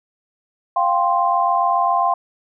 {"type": "chord", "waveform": "sine", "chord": "F suspended second", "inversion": "none", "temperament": "just", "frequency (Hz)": [698.5, 785.8, 1047.7], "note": ["F5", "G5", "C6"], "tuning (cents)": [0, 4, 2], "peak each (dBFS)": [-19, -20, -18], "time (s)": [0.76, 2.14], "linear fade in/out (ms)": 5, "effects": []}